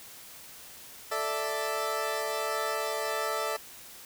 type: chord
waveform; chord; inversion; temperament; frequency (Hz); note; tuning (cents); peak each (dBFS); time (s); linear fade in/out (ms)
20% pulse; A suspended fourth; none; equal; 440 / 587.3 / 659.3; A4 / D5 / E5; 0 / 0 / 0; -29; 1.11-3.57; 10
effects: white hiss -48 dBFS RMS until 4.05 s

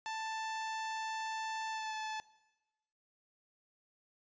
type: tone with pitch glide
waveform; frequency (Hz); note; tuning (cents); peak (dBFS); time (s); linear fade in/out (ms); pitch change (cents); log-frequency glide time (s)
sawtooth; 883 to 869.3; A5 to A5; +6 to -21; -34; 0.06-2.2; 0; -27; 1.71-1.94
effects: noise-tail reverb RT60 1.0 s tail -18 dB re dry + resampled to 16000 Hz

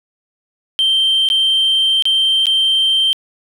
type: tone with dropouts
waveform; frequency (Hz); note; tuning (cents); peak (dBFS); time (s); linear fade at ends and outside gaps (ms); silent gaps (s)
sine; 3136; G7; 0; -9; 0.79-3.13; 0; 1.288-1.301 / 2.024-2.054 / 2.457-2.468
effects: tanh soft clip ceiling -9 dBFS + 8-bit

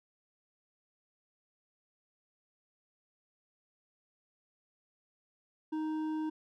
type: tone with hard clipping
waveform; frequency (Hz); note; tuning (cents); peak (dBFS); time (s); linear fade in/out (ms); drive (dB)
sine; 311.8; D#4; +4; -34; 5.72-6.3; 10; 7
effects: none

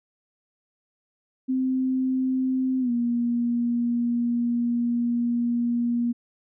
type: tone with pitch glide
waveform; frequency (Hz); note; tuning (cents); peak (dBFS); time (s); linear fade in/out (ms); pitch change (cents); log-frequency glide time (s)
sine; 259.6 to 238.1; C4 to A#3; -13 to +37; -21; 1.48-6.13; 20; -150; 2.8-2.91
effects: none

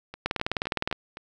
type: two click trains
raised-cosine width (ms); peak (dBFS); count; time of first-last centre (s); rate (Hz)
0.3; -22 / -9; 5 / 14; 0.14-1.171 / 0.26-0.927; 3.88 / 19.5
effects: none

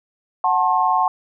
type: chord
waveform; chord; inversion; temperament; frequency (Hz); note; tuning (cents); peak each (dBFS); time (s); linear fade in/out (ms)
sine; F# diminished; none; equal with one note detuned; 740 / 880 / 1071; F#5 / A5 / C6; 0 / 0 / +40; -19; 0.44-1.08; 2
effects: none

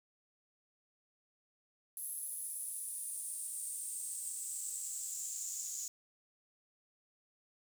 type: noise with high-pass filter sweep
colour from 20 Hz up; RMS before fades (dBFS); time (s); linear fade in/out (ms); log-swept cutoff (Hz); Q
pink; -42; 1.97-5.88; 2; 11000 to 6800; 8.1
effects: none

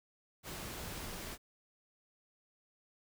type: noise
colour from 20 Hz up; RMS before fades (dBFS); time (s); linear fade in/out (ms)
pink; -44; 0.43-1.38; 50
effects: none

